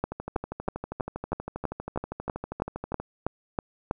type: two click trains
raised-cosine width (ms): 1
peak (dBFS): -19 / -12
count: 37 / 13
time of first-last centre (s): 0.12-3 / 0.04-3.911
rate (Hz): 12.5 / 3.1
effects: none